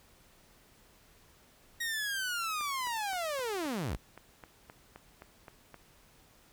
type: linear sweep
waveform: sawtooth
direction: down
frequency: 1892 to 33.74 Hz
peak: -29 dBFS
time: 1.8-3.97 s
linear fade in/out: 10 ms
type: click train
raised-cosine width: 0.5 ms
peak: -32 dBFS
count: 13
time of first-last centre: 2.61-5.743 s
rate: 3.83 Hz
effects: pink hiss -62 dBFS RMS until 6.52 s